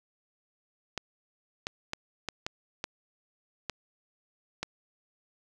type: clicks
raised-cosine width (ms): 0.2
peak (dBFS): -15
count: 8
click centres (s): 0.977 / 1.669 / 1.934 / 2.287 / 2.465 / 2.841 / 3.697 / 4.63
effects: none